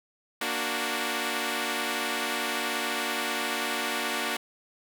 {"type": "chord", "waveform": "5% pulse", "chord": "Bb augmented", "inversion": "none", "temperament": "equal", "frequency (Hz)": [233.1, 293.7, 370], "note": ["Bb3", "D4", "F#4"], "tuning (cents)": [0, 0, 0], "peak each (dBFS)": -21, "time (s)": [0.41, 4.37], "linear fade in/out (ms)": 5, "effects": []}